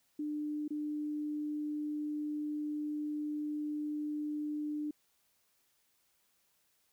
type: tone with dropouts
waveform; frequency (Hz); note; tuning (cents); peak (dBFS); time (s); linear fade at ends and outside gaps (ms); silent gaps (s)
sine; 299; D4; +31; -34; 0.19-4.91; 5; 0.68-0.705
effects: white hiss -74 dBFS RMS until 6.92 s